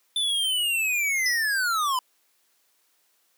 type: linear sweep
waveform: square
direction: down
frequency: 3542 to 987.8 Hz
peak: -23 dBFS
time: 0.16-1.99 s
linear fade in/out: 2 ms
type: tone with exponential decay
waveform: sine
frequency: 5180 Hz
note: E8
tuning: 31 cents flat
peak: -22 dBFS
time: 1.26-1.6 s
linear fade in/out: 1 ms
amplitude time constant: 73 ms
effects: white hiss -67 dBFS RMS until 3.37 s + high-pass 300 Hz 12 dB/octave